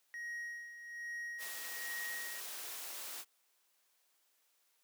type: tone with tremolo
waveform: triangle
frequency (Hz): 1887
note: A#6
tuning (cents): +21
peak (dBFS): -38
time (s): 0.14-2.4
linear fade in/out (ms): 0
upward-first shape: sine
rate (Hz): 1.2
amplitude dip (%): 65
type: noise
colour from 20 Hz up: white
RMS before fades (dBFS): -45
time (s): 1.38-3.25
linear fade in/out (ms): 50
effects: white hiss -75 dBFS RMS until 4.83 s + high-pass 400 Hz 12 dB/octave